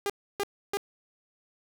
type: tone bursts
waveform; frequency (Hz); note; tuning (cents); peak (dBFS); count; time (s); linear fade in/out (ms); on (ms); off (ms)
sawtooth; 403.7; G#4; -49; -23; 3; 0.06-0.771; 0; 37; 300
effects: none